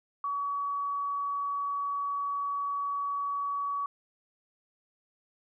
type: tone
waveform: sine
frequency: 1133 Hz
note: C#6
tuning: 37 cents sharp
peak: -29 dBFS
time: 0.24-3.86 s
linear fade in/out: 2 ms
effects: none